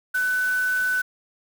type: tone in noise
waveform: sine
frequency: 1500 Hz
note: F#6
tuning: 23 cents sharp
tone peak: -20 dBFS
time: 0.14-1.02 s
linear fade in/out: 10 ms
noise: white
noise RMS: -38 dBFS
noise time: 0.14-1.02 s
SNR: +15 dB
effects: none